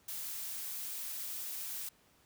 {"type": "noise", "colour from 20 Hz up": "blue", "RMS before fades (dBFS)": -41, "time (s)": [0.08, 1.89], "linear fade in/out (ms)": 5, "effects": ["pink hiss -67 dBFS RMS until 2.25 s", "high-pass 60 Hz 12 dB/octave"]}